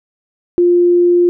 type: tone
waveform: sine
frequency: 350.8 Hz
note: F4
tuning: 8 cents sharp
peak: -7 dBFS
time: 0.58-1.29 s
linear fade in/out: 0 ms
effects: none